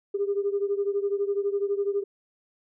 sine beating tone pair, 398.5 / 410.5 Hz, G4 / G#4, +28 / -20 cents, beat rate 12 Hz, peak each -25 / -28 dBFS, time 0.14-2.04 s, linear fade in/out 10 ms, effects tanh soft clip ceiling -16 dBFS

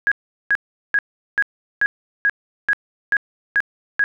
sine tone bursts, 1652 Hz, G#6, 10 cents flat, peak -13 dBFS, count 10, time 0.07-4.04 s, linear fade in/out 0 ms, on 46 ms, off 390 ms, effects none

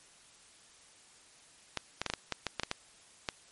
clicks, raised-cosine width 0.2 ms, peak -14 dBFS, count 11, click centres 1.773 / 2.016 / 2.063 / 2.1 / 2.137 / 2.323 / 2.467 / 2.597 / 2.634 / 2.714 / 3.288 s, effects white hiss -59 dBFS RMS until 3.51 s + MP3 48 kbps

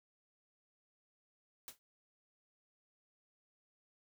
white noise with exponential decay, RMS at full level -44 dBFS, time 1.68-1.79 s, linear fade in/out 0 ms, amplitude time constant 22 ms, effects none

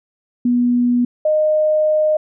sine tone pair in turn, 243.6 / 615.6 Hz, B3 / D#5, -24 / -19 cents, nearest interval octave + major third, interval 1605 cents, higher second, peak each -12 dBFS, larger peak neither, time 0.45-1.05 / 1.25-2.17 s, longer second, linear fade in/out 5 ms, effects none

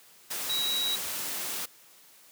sine tone in noise, 3862 Hz, B7, 39 cents flat, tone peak -27 dBFS, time 0.49-0.96 s, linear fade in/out 10 ms, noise white, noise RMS -34 dBFS, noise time 0.3-1.66 s, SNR +4 dB, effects white hiss -56 dBFS RMS until 2.31 s + high-pass 150 Hz 12 dB/octave

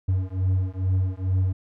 triangle beating tone pair, 92.5 / 94.8 Hz, F#2 / F#2, 0 / +43 cents, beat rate 2.3 Hz, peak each -22 dBFS, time 0.08-1.53 s, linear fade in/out 10 ms, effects none

